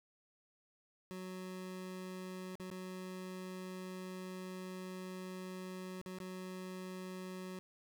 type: tone with dropouts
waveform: 25% pulse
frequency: 185 Hz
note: F#3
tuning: in tune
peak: -40 dBFS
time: 1.11-7.59 s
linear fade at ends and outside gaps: 0 ms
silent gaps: 2.554-2.598 / 2.701-2.713 / 6.014-6.061 / 6.186-6.202 s
effects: none